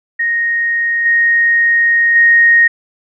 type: tone with level steps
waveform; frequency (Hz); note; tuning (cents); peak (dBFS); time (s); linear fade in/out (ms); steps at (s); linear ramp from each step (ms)
sine; 1864.7; A#6; 0; -12 / -8 / -5; 0.19-2.68; 10; 1.05 / 2.15; 10
effects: none